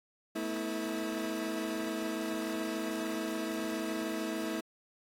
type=chord; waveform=30% pulse; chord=A suspended second; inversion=none; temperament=equal with one note detuned; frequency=220 / 246.9 / 323.8 Hz; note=A3 / B3 / E4; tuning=0 / 0 / -31 cents; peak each=-36 / -39 / -33 dBFS; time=0.35-4.61 s; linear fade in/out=10 ms; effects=AAC 48 kbps